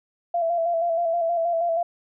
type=tone with vibrato; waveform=sine; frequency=676 Hz; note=E5; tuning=43 cents sharp; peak=-20 dBFS; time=0.34-1.83 s; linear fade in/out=5 ms; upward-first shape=square; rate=6.3 Hz; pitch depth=38 cents each way; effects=none